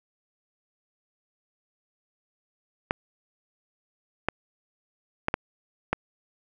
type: clicks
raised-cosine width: 0.5 ms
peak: -8 dBFS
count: 5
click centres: 2.909 / 4.286 / 5.284 / 5.341 / 5.93 s
effects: none